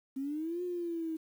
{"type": "linear two-way sweep", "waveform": "sine", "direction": "up then down", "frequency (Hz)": [262, 360.3, 316.9], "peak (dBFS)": -33, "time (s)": [0.16, 1.17], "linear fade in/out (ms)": 10, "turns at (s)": 0.63, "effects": ["10-bit"]}